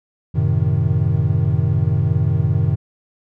triangle chord, F# diminished seventh, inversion none, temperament equal, 92.5 / 110 / 130.81 / 155.56 Hz, F#2 / A2 / C3 / Eb3, 0 / 0 / 0 / 0 cents, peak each -18 dBFS, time 0.34-2.76 s, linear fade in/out 20 ms, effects none

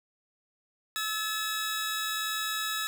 sawtooth tone cluster, 1302 / 1715 / 3825 Hz, E6 / A6 / A#7, -22 / -45 / +44 cents, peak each -31 dBFS, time 0.96-2.87 s, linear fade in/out 0 ms, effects none

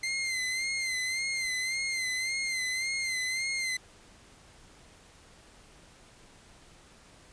sawtooth tone with vibrato, 2083 Hz, C7, 8 cents flat, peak -26 dBFS, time 0.03-3.77 s, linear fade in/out 5 ms, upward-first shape sine, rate 1.8 Hz, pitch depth 54 cents each way, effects pink hiss -56 dBFS RMS until 7.32 s + resampled to 22050 Hz

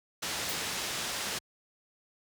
white low-pass noise, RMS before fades -35 dBFS, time 0.22-1.39 s, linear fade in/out 10 ms, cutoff 6400 Hz, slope 12 dB/octave
violet noise with exponential decay, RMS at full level -33 dBFS, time 0.49-0.64 s, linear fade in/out 2 ms, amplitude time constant 31 ms
effects high-pass 60 Hz 12 dB/octave

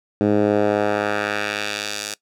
10% pulse tone with band-pass filter sweep, 103.83 Hz, G#2, in tune, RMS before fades -21 dBFS, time 0.21-2.14 s, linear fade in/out 0 ms, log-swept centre 280 to 6700 Hz, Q 0.97, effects noise-tail reverb RT60 0.1 s tail -20 dB re dry

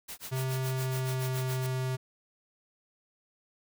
white noise with tremolo, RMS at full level -40 dBFS, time 0.08-1.67 s, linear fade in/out 10 ms, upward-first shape sine, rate 7.1 Hz, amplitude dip 100%
square tone with pitch glide, 130.81 to 129.53 Hz, C3 to C3, 0 to -17 cents, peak -30 dBFS, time 0.31-1.97 s, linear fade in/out 20 ms, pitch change -17 cents, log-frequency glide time 0.57-1.38 s
effects none

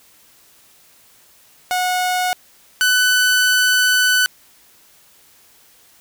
sawtooth tone pair in turn, 730 / 1498.4 Hz, F#5 / F#6, -24 / +21 cents, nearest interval octave, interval 1245 cents, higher second, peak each -13 / -9 dBFS, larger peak second, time 1.71-2.33 / 2.81-4.26 s, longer second, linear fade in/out 0 ms, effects white hiss -51 dBFS RMS until 6 s

